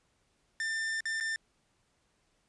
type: tone with dropouts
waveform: 45% pulse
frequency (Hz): 1791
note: A6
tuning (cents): +30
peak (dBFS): -31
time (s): 0.6-1.36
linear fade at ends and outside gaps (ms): 1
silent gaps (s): 1.006-1.055 / 1.201-1.208
effects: pink hiss -73 dBFS RMS until 2.48 s + resampled to 22050 Hz